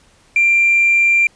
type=tone with hard clipping; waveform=sine; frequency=2372 Hz; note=D7; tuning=17 cents sharp; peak=-10 dBFS; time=0.36-1.27 s; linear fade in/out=2 ms; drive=1 dB; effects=pink hiss -52 dBFS RMS until 1.35 s + resampled to 22050 Hz